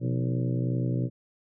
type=harmonic tone with a mistuned harmonic; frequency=62.6 Hz; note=B1; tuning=24 cents sharp; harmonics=2 / 3 / 4 / 5 / 6 / 7 / 8 / 9; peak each=-26 / -33 / -35 / -35 / -40 / -43 / -44 / -43 dBFS; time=0-1.1 s; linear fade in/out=50 ms; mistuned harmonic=3; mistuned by=-110 cents; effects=none